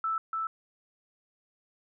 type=tone with echo; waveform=sine; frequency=1318.5 Hz; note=E6; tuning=in tune; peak=-27 dBFS; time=0.04-0.18 s; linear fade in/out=2 ms; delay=290 ms; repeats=1; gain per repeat=-2 dB; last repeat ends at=0.47 s; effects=none